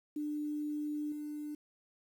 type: tone with level steps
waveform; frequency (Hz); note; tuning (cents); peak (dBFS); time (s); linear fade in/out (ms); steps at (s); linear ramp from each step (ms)
sine; 298; D4; +25; -34 / -38; 0.16-1.55; 5; 1.12; 2
effects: 10-bit